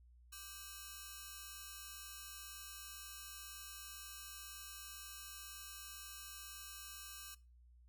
5% pulse ring-modulated tone, 1374 Hz, F6, 29 cents flat, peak -35 dBFS, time 0.32-7.35 s, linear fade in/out 10 ms, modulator 195 Hz, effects noise-tail reverb RT60 0.3 s tail -20 dB re dry + added 60 Hz sine -61 dBFS peak until 7.88 s

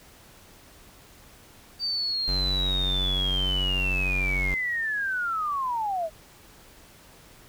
sine linear sweep, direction down, 4645 to 615 Hz, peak -25 dBFS, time 1.79-6.1 s, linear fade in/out 50 ms
square tone, 46.71 Hz, F#1, 17 cents sharp, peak -27 dBFS, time 2.28-4.54 s, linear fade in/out 0 ms
effects pink hiss -52 dBFS RMS until 7.48 s

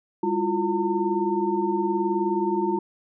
sine tone cluster, 201.9 / 335.7 / 354.8 / 907 Hz, G#3 / E4 / F4 / A#5, -49 / +32 / +27 / -48 cents, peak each -29 / -27 / -25 / -27 dBFS, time 0.23-2.79 s, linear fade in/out 5 ms, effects none

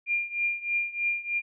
sine tone with tremolo, 2400 Hz, D7, 37 cents sharp, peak -22 dBFS, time 0.06-1.42 s, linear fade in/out 50 ms, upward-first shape triangle, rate 3.2 Hz, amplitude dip 90%, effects none

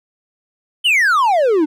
triangle exponential sweep, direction down, 3136 to 288 Hz, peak -9 dBFS, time 0.84-1.66 s, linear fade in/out 20 ms, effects none

